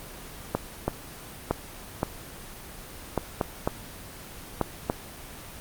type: clicks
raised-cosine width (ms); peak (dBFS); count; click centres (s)
1; -9; 9; 0.55 / 0.88 / 1.51 / 2.031 / 3.177 / 3.412 / 3.675 / 4.613 / 4.899
effects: pink hiss -42 dBFS RMS until 5.6 s + Opus 24 kbps

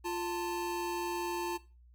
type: tone pair together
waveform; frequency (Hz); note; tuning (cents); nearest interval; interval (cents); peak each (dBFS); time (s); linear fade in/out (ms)
square; 349.2 / 888.9; F4 / A5; 0 / +17; octave + major third; 1617; -36 / -38; 0.04-1.58; 20
effects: noise-tail reverb RT60 0.3 s tail -17 dB re dry + added 60 Hz sine -56 dBFS peak until 1.94 s

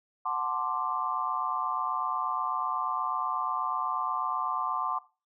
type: chord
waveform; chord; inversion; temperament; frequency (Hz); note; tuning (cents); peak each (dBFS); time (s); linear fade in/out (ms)
sine; D dominant seventh; first; equal; 740 / 880 / 1046.5 / 1174.7; F#5 / A5 / C6 / D6; 0 / 0 / 0 / 0; -36 / -36 / -32 / -32; 0.25-4.99; 10
effects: noise-tail reverb RT60 0.3 s tail -17 dB re dry

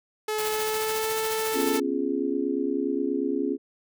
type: tone with pitch glide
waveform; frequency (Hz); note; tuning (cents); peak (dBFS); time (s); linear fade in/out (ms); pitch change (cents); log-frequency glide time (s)
sawtooth; 429.6 to 440.7; A4 to A4; -41 to +3; -22; 0.28-1.8; 5; +44; 0.42-1.13
type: noise with tremolo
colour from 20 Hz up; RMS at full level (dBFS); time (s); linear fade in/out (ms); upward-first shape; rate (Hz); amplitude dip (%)
white; -32; 0.38-1.78; 5; sine; 14; 50
type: chord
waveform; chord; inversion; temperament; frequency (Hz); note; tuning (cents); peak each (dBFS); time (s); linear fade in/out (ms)
sine; C# dominant seventh; third; just; 249.5 / 277.2 / 346.5 / 415.8; B3 / C#4 / E#4 / G#4; +18 / 0 / -14 / +2; -32 / -27 / -30 / -30; 1.53-3.58; 50
effects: none

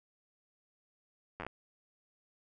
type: slowing click train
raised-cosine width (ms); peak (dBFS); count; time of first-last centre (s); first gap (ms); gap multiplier
0.5; -25; 6; 1.4-1.466; 10; 1.14
effects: none

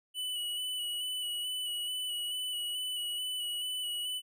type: tone with vibrato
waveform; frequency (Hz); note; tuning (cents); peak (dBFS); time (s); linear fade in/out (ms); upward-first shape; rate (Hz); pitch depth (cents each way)
square; 2960; F#7; 0; -34; 0.14-4.22; 50; square; 2.3; 19
effects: none

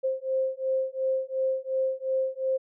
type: beating tone pair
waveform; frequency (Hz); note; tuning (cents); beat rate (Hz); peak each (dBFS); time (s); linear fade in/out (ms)
sine; 525 / 527.8; C5 / C5; +6 / +15; 2.8; -28; 0.03-2.58; 20
effects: none

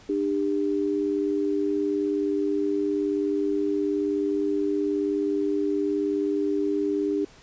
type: tone pair together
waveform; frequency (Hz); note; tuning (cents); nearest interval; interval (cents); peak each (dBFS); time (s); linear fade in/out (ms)
sine; 300.2 / 399.2; D4 / G4; +38 / +32; perfect fourth; 494; -25; 0.09-7.25; 5
effects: pink hiss -52 dBFS RMS until 7.42 s + resampled to 16000 Hz

